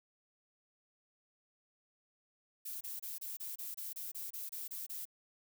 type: noise bursts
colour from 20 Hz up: violet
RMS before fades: -43 dBFS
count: 13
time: 2.65-5.054 s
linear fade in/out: 10 ms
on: 160 ms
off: 27 ms
effects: none